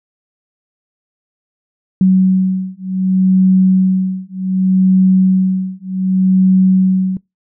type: beating tone pair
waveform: sine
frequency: 187.2 / 187.86 Hz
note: F#3 / F#3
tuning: +20 / +27 cents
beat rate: 0.66 Hz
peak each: -12 dBFS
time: 2.01-7.17 s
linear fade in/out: 2 ms
effects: noise-tail reverb RT60 0.2 s tail -25 dB re dry